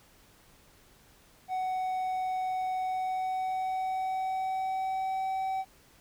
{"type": "tone with pitch glide", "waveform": "triangle", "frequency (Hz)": [746, 763.9], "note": ["F#5", "G5"], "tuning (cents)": [14, -45], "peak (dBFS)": -27, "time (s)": [1.48, 5.65], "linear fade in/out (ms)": 50, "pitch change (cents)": 41, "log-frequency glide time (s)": [2.78, 5.28], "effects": ["pink hiss -60 dBFS RMS until 6 s"]}